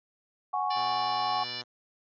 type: chord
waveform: sine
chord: F# suspended second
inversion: none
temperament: equal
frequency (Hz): 740 / 830.6 / 1108.7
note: F#5 / G#5 / C#6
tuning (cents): 0 / 0 / 0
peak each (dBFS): -31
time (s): 0.53-1.44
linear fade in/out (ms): 10
type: harmonic tone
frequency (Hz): 587.3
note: D5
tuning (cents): 0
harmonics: 3 / 4 / 5 / 6 / 7 / 8 / 9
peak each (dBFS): -46 / -45 / -41 / -45 / -40 / -45 / -40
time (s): 0.7-1.62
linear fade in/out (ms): 10
type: tone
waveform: 5% pulse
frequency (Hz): 123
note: B2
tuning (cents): -7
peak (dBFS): -32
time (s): 0.75-1.64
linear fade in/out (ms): 20
effects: resampled to 16000 Hz